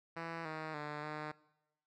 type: tone with pitch steps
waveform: 5% pulse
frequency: 165.8 / 157 / 149.1 / 152.1 Hz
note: E3 / D#3 / D3 / D#3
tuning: +10 / +16 / +27 / -39 cents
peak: -29 dBFS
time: 0.16-1.32 s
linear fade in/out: 10 ms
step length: 290 ms
effects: noise-tail reverb RT60 0.9 s tail -21 dB re dry + low-pass 3000 Hz 12 dB/octave